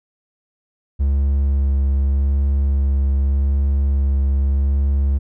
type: tone with vibrato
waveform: triangle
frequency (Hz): 69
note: C#2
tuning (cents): -7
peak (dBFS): -12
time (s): 0.99-5.19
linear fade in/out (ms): 20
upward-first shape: sine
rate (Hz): 0.84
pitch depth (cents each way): 14
effects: none